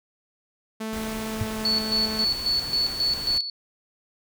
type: tone with pitch glide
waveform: sawtooth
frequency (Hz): 220 to 218.2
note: A3 to A3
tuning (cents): 0 to -14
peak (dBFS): -25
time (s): 0.8-2.25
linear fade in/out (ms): 10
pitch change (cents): -14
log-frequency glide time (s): 1.25-1.54
type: noise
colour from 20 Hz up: pink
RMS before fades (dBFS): -37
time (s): 0.93-3.38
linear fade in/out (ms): 0
type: tone with exponential decay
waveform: sine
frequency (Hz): 104.3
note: G#2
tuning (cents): +8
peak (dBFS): -18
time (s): 1.41-1.5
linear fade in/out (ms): 0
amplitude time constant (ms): 18
type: tone with tremolo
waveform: sine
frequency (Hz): 4435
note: C#8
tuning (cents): 0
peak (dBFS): -20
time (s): 1.65-3.5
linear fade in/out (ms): 2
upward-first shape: square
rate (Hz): 3.7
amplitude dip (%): 65
effects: none